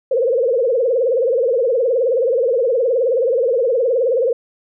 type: tone with vibrato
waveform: sine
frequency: 493.9 Hz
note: B4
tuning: in tune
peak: -13 dBFS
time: 0.11-4.33 s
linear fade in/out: 5 ms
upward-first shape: triangle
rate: 19 Hz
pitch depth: 200 cents each way
effects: none